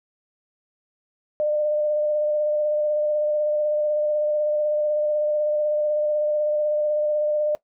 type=tone with vibrato; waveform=sine; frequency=601 Hz; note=D5; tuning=40 cents sharp; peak=-19 dBFS; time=1.4-7.55 s; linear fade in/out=0 ms; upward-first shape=square; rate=16 Hz; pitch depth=13 cents each way; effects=noise-tail reverb RT60 0.1 s tail -19 dB re dry